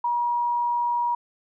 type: tone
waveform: sine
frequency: 957 Hz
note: A#5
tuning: 45 cents sharp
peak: -21 dBFS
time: 0.04-1.15 s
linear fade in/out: 5 ms
effects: none